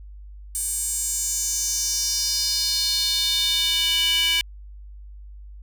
square tone with high-pass filter sweep, 329.6 Hz, E4, in tune, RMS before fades -23 dBFS, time 0.55-4.41 s, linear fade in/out 0 ms, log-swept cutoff 8800 to 2700 Hz, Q 4.4, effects added 50 Hz sine -38 dBFS peak until 5.62 s

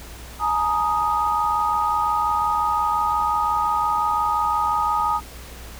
sine chord, Ab suspended second, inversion none, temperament equal with one note detuned, 846.6 / 932.3 / 1244.5 Hz, Ab5 / Bb5 / Eb6, +33 / 0 / 0 cents, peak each -24 / -24 / -21 dBFS, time 0.39-5.21 s, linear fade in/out 50 ms, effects added 60 Hz sine -39 dBFS peak until 5.79 s + pink hiss -41 dBFS RMS until 5.79 s

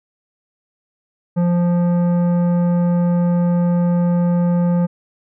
sine tone with tanh clipping, 174.61 Hz, F3, in tune, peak -15 dBFS, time 1.36-4.87 s, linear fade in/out 20 ms, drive 12 dB, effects none

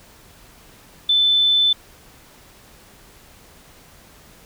sine tone, 3520 Hz, A7, in tune, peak -13 dBFS, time 1.09-1.73 s, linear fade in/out 5 ms, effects pink hiss -48 dBFS RMS until 4.45 s

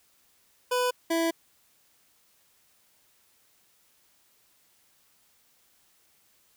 25% pulse tone pair in turn, 497.1 / 330.8 Hz, B4 / E4, +11 / +6 cents, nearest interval perfect fifth, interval 705 cents, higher first, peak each -20 dBFS, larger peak neither, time 0.71-0.91 / 1.1-1.31 s, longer second, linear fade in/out 10 ms, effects white hiss -65 dBFS RMS until 6.56 s

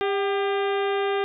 harmonic tone with a mistuned harmonic, 400 Hz, G4, 35 cents sharp, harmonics 1 / 2 / 3 / 4 / 5 / 6 / 7 / 8 / 9, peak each -23 / -29 / -33 / -35 / -37 / -39 / -40 / -41 / -42 dBFS, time 0.01-1.24 s, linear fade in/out 0 ms, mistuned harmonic 2, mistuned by -52 cents, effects none

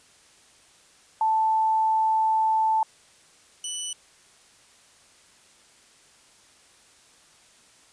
sine / 5% pulse tone pair in turn, 880 / 2972 Hz, A5 / F#7, 0 / +7 cents, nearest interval octave + major sixth, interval 2107 cents, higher second, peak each -19 dBFS, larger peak neither, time 1.21-2.83 / 3.64-3.93 s, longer first, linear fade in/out 2 ms, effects white hiss -56 dBFS RMS until 7.92 s + resampled to 22050 Hz

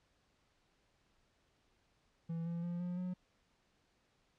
triangle tone with pitch steps, 165.9 / 169.68 / 173.55 / 177.5 / 181.54 Hz, E3 / F3 / F3 / F3 / F#3, +11 / -50 / -11 / +28 / -33 cents, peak -35 dBFS, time 2.29-3.14 s, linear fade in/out 10 ms, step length 170 ms, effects pink hiss -75 dBFS RMS until 4.38 s + low-pass 6000 Hz 12 dB/octave

